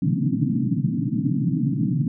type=band-pass noise; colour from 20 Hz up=pink; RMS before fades=-22 dBFS; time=0.02-2.08 s; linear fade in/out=2 ms; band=120 to 300 Hz; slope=96 dB/octave; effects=none